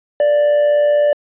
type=tone with amplitude modulation; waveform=triangle; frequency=587.3 Hz; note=D5; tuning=in tune; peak=-7 dBFS; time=0.2-1.13 s; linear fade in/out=2 ms; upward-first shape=sine; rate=116 Hz; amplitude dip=30%; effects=resampled to 8000 Hz